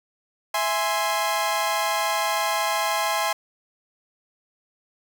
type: chord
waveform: sawtooth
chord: E augmented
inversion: none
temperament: equal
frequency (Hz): 659.3 / 830.6 / 1046.5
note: E5 / G#5 / B#5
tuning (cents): 0 / 0 / 0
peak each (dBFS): -24 / -22 / -22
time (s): 0.54-3.33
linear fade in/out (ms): 5
effects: none